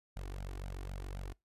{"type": "tone with flanger", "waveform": "sawtooth", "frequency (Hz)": 47, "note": "F#1", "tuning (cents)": 28, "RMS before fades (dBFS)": -42, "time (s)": [0.16, 1.33], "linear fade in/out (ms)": 10, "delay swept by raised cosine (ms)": [1.3, 2.8], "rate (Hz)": 3.9, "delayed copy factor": 0.95, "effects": ["noise-tail reverb RT60 0.2 s tail -24 dB re dry", "resampled to 32000 Hz"]}